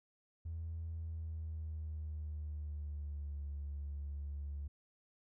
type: tone with pitch glide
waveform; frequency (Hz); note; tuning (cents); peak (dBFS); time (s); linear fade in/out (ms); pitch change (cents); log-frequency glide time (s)
triangle; 81.7 to 71.54; E2 to D2; -15 to -45; -36; 0.45-4.68; 10; -230; 0.91-3.45
effects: tanh soft clip ceiling -37 dBFS